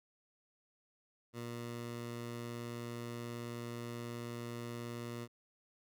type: tone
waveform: 15% pulse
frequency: 118.7 Hz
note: A#2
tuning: 32 cents sharp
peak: -35 dBFS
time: 1.33-5.28 s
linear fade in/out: 50 ms
effects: none

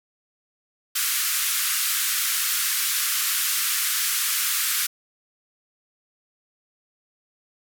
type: band-pass noise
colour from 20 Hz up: white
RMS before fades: -24 dBFS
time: 0.95-4.87 s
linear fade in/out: 10 ms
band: 1200 to 16000 Hz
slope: 48 dB/octave
effects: none

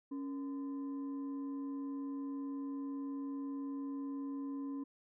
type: tone with frequency modulation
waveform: sine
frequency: 277.2 Hz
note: C#4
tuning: in tune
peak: -38 dBFS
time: 0.11-4.84 s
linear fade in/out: 10 ms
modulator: 745 Hz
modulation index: 0.28
effects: none

